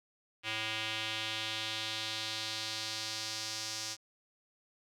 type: tone with band-pass filter sweep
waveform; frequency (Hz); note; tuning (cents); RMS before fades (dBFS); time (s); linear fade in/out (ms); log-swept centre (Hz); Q
square; 110; A2; 0; -38; 0.43-3.97; 50; 2800 to 5600; 2.3
effects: none